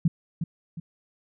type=tone with echo; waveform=sine; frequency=165.1 Hz; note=E3; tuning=3 cents sharp; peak=-16 dBFS; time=0.05-0.08 s; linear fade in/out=5 ms; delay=360 ms; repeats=2; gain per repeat=-8 dB; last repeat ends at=0.8 s; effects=none